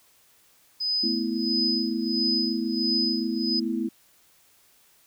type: tone with tremolo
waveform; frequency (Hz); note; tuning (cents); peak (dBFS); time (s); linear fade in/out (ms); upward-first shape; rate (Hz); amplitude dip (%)
sine; 5010; D#8; +11; -22; 0.8-3.6; 10; sine; 1.5; 90
type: chord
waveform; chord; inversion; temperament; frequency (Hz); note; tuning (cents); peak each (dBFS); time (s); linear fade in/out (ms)
sine; A suspended second; none; equal; 220 / 246.9 / 329.6; A3 / B3 / E4; 0 / 0 / 0; -29; 1.03-3.89; 10
effects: white hiss -60 dBFS RMS until 5.06 s